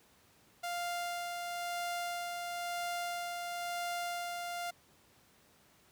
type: tone with tremolo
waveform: sawtooth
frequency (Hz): 698.5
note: F5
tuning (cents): 0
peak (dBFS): -31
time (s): 0.63-4.71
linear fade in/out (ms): 10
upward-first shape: sine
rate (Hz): 0.99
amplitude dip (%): 30
effects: pink hiss -65 dBFS RMS until 5.91 s + high-pass 80 Hz 12 dB/octave